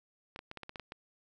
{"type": "clicks", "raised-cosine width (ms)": 0.3, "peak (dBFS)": -27, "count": 9, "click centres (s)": [0.361, 0.391, 0.514, 0.573, 0.633, 0.694, 0.758, 0.797, 0.921], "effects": []}